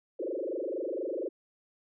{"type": "tone with frequency modulation", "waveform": "sine", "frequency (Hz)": 445.8, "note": "A4", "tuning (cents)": 23, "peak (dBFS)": -31, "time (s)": [0.19, 1.29], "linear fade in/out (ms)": 10, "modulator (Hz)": 24.2, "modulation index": 4.9, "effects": []}